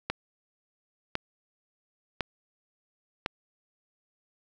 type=click train; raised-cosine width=0.3 ms; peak=-12 dBFS; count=4; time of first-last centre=0.1-3.261 s; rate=0.949 Hz; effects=none